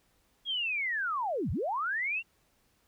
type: linear two-way sweep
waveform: sine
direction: down then up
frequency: 3330 to 61.4 to 2804 Hz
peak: -29 dBFS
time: 0.45-2.23 s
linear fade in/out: 50 ms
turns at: 1.51 s
effects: pink hiss -70 dBFS RMS until 2.87 s